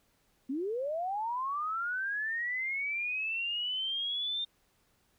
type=linear sweep; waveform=sine; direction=up; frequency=249.2 to 3627 Hz; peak=-31 dBFS; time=0.49-4.45 s; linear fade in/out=10 ms; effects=pink hiss -71 dBFS RMS until 5.18 s